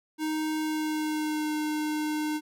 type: tone with pitch glide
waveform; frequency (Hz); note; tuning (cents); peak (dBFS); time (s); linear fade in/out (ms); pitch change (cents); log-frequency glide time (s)
square; 311.1 to 304.7; D#4 to D#4; 0 to -36; -28; 0.18-2.41; 50; -36; 0.59-1.53
effects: none